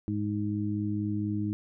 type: harmonic tone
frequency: 104.2 Hz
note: G#2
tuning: 6 cents sharp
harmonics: 1 / 2 / 3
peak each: -32 / -32 / -32 dBFS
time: 0.08-1.53 s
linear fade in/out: 0 ms
effects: none